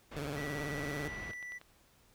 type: low-pass noise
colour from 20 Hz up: pink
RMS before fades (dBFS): -46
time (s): 0.11-1.32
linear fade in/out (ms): 10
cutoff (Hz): 2900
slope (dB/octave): 12
type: tone with vibrato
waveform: 15% pulse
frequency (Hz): 145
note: D3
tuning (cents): -22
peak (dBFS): -31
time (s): 0.16-1.08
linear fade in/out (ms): 5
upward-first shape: square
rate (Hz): 18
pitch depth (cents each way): 69
type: tone with pitch glide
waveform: triangle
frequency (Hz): 1952 to 1969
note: B6 to B6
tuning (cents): -21 to -6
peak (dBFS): -40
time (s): 0.36-1.59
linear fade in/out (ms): 20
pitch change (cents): +15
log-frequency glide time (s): 0.62-1.29
type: click train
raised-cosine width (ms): 0.3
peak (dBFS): -36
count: 8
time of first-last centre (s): 0.96-1.614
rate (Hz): 10.7
effects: pink hiss -66 dBFS RMS until 2.14 s